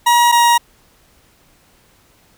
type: tone pair in turn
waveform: 40% pulse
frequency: 954 / 947.4 Hz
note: A#5 / A#5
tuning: +40 / +28 cents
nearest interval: unison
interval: 12 cents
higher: first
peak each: -8 dBFS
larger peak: neither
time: 0.06-0.32 / 0.32-0.58 s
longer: neither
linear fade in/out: 10 ms
effects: pink hiss -53 dBFS RMS until 2.37 s